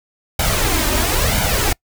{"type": "noise with flanger", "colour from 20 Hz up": "pink", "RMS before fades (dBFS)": -17, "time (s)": [0.39, 1.73], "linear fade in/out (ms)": 5, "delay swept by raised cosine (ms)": [1.3, 3.3], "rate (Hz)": 1, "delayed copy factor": 0.65, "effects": ["noise-tail reverb RT60 0.1 s tail -26 dB re dry"]}